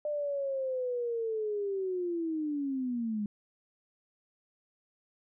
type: linear sweep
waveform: sine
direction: down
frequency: 600 to 203.3 Hz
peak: -30 dBFS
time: 0.05-3.26 s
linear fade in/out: 2 ms
effects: none